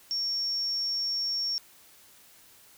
sine tone, 5500 Hz, F8, 27 cents flat, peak -27 dBFS, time 0.11-1.58 s, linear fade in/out 0 ms, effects white hiss -56 dBFS RMS until 2.77 s

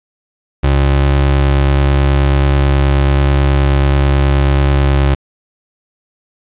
30% pulse tone, 69.3 Hz, C#2, in tune, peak -6 dBFS, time 0.63-5.15 s, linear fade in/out 10 ms, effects resampled to 8000 Hz + 7-bit

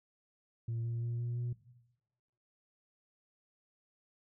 sine tone with pitch steps, 115.5 / 116.84 / 118.2 / 119.57 / 120.96 Hz, A#2 / A#2 / A#2 / A#2 / B2, -16 / +4 / +24 / +44 / -36 cents, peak -32 dBFS, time 0.68-1.53 s, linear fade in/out 5 ms, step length 170 ms, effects noise-tail reverb RT60 1.0 s tail -17 dB re dry + tanh soft clip ceiling -32 dBFS

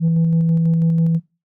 sine tone with tremolo, 164.81 Hz, E3, in tune, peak -10 dBFS, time 0-1.2 s, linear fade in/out 50 ms, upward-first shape square, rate 6.1 Hz, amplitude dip 25%, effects noise-tail reverb RT60 0.3 s tail -23 dB re dry + tanh soft clip ceiling -11 dBFS

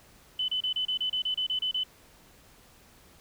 sine tone bursts, 3017 Hz, F#7, 33 cents sharp, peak -26 dBFS, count 12, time 0.39-1.836 s, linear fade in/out 5 ms, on 93 ms, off 30 ms, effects pink hiss -57 dBFS RMS until 3.2 s

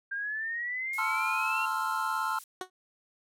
sine exponential sweep, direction up, 1590 to 2765 Hz, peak -31 dBFS, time 0.11-1.66 s, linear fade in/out 10 ms
violet noise, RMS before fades -42 dBFS, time 0.93-2.44 s, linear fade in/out 2 ms
triangle chord, F major seventh, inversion first, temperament equal, 880 / 1046.5 / 1318.5 / 1396.9 Hz, A5 / C6 / E6 / F6, 0 / 0 / 0 / 0 cents, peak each -32 dBFS, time 0.98-2.39 s, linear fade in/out 5 ms
15% pulse tone with exponential decay, 370 Hz, F#4, in tune, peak -24 dBFS, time 2.61-2.7 s, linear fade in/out 2 ms, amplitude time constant 18 ms
effects low-pass 11000 Hz 12 dB/octave

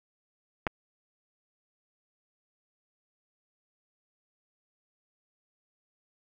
clicks, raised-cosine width 0.5 ms, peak -11 / -23 dBFS, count 2, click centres 0.668 / 0.674 s, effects none

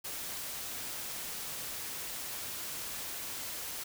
white noise, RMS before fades -40 dBFS, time 0.04-3.84 s, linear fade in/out 10 ms, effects none

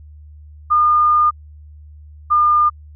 sine tone pair in turn, 1214 / 1207.1 Hz, D#6 / D6, -43 / +47 cents, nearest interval unison, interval 10 cents, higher first, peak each -10 dBFS, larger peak neither, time 0.7-1.31 / 2.3-2.7 s, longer first, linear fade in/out 20 ms, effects added 75 Hz sine -37 dBFS peak until 2.95 s

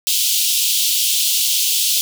pink high-pass noise, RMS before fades -17 dBFS, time 0.07-2.01 s, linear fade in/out 0 ms, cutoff 2900 Hz, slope 48 dB/octave, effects none

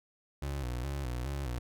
30% pulse tone with vibrato, 65.2 Hz, C2, 5 cents flat, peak -31 dBFS, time 0.42-1.59 s, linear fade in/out 5 ms, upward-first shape square, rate 2.4 Hz, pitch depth 120 cents each way, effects none

